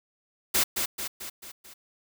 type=noise with echo; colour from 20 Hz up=white; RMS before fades=-23 dBFS; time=0.54-0.64 s; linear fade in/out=10 ms; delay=220 ms; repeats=5; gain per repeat=-5 dB; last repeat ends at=1.74 s; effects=none